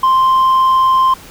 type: tone with hard clipping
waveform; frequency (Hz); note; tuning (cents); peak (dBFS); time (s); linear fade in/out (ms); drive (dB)
triangle; 1046.5; C6; 0; -7; 0.03-1.14; 5; 1
effects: pink hiss -37 dBFS RMS until 1.3 s